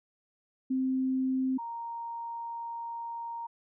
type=tone pair in turn; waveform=sine; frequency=261.2 / 930.8 Hz; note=C4 / A#5; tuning=-3 / -3 cents; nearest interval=octave + minor seventh; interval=2200 cents; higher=second; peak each=-26 / -35 dBFS; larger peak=first; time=0.7-1.58 / 1.58-3.47 s; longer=second; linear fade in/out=10 ms; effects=none